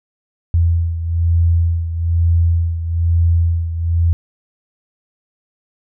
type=beating tone pair; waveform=sine; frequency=84 / 85.1 Hz; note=E2 / F2; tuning=+33 / -44 cents; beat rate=1.1 Hz; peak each=-13 / -19 dBFS; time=0.54-4.13 s; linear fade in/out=0 ms; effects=none